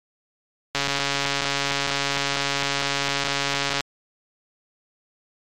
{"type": "click train", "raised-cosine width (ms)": 0.2, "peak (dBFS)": -5, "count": 429, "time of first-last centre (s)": [0.75, 3.807], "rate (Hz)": 140, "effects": ["MP3 96 kbps"]}